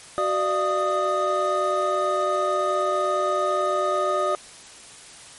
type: tone cluster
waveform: triangle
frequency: 374.1 / 597 / 686 / 1242 Hz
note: F#4 / D5 / F5 / D#6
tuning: +19 / +28 / -31 / -3 cents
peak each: -26 / -22 / -29 / -22 dBFS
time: 0.18-4.35 s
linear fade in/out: 0 ms
effects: white hiss -44 dBFS RMS until 5.38 s + MP3 48 kbps